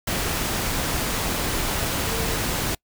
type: tone in noise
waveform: sine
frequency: 450.6 Hz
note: A4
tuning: 41 cents sharp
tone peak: -31 dBFS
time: 2.07-2.36 s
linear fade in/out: 5 ms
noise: pink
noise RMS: -25 dBFS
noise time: 0.07-2.75 s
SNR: -9 dB
effects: noise-tail reverb RT60 0.1 s tail -26 dB re dry